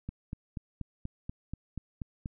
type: click train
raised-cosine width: 5 ms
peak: -24 dBFS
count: 10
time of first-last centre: 0.09-2.259 s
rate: 4.15 Hz
effects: none